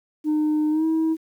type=tone with pitch glide; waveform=sine; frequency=305 to 320.7 Hz; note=D#4 to E4; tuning=-34 to -48 cents; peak=-16 dBFS; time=0.24-1.17 s; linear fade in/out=50 ms; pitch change=+86 cents; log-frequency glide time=0.7-0.85 s; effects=tanh soft clip ceiling -17 dBFS + 9-bit